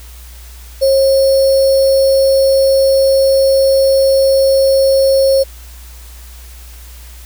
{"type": "tone with sample-and-hold", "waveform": "sine", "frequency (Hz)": 540, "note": "C#5", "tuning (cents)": -45, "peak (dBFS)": -7, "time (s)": [0.81, 5.44], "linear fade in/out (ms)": 20, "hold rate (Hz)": 4900, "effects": ["added 60 Hz sine -32 dBFS peak until 7.25 s", "white hiss -40 dBFS RMS until 7.25 s"]}